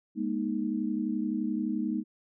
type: chord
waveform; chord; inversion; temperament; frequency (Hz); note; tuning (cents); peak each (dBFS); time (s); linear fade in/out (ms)
sine; Ab suspended second; none; equal with one note detuned; 207.7 / 239.2 / 311.1; Ab3 / Bb3 / Eb4; 0 / +45 / 0; -32; 0.15-2.04; 50
effects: none